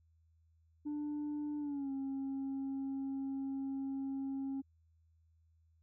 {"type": "tone with pitch glide", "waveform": "sine", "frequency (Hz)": [295.7, 271.2], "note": ["D4", "C#4"], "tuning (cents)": [12, -38], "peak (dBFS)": -34, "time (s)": [0.85, 4.62], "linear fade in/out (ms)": 20, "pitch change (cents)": -150, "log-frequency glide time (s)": [1.59, 1.91], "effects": ["tanh soft clip ceiling -35 dBFS", "added 81 Hz sine -67 dBFS peak until 5.82 s"]}